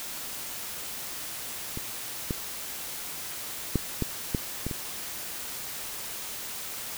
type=clicks; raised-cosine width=3 ms; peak=-21 / -15 / -10 / -13 / -12 / -17 / -20 dBFS; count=7; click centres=1.774 / 2.308 / 3.757 / 4.023 / 4.348 / 4.666 / 4.712 s; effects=white hiss -37 dBFS RMS until 6.97 s